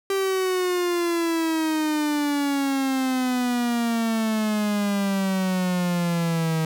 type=exponential sweep; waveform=45% pulse; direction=down; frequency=392 to 158.9 Hz; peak=-21 dBFS; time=0.1-6.65 s; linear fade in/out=2 ms; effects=none